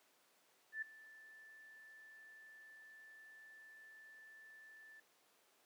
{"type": "tone with ADSR envelope", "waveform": "sine", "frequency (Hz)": 1760, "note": "A6", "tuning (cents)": 0, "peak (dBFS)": -38, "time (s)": [0.72, 5], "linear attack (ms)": 100, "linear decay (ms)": 7, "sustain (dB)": -19, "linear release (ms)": 4, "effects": ["pink hiss -72 dBFS RMS until 5.65 s", "high-pass 400 Hz 12 dB/octave"]}